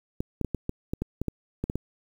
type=clicks; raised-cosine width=3 ms; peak=-15 dBFS; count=12; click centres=0.205 / 0.413 / 0.447 / 0.547 / 0.694 / 0.935 / 1.02 / 1.216 / 1.283 / 1.64 / 1.699 / 1.756 s; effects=8-bit